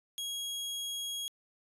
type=tone; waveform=sawtooth; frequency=3300 Hz; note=G#7; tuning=12 cents flat; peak=-32 dBFS; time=0.18-1.28 s; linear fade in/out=0 ms; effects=resampled to 32000 Hz